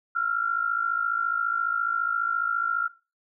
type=tone pair together; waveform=sine; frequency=1351.4 / 1406 Hz; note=E6 / F6; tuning=+43 / +11 cents; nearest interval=minor second; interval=68 cents; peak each=-26 dBFS; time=0.15-2.88 s; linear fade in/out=10 ms; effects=noise-tail reverb RT60 0.3 s tail -19 dB re dry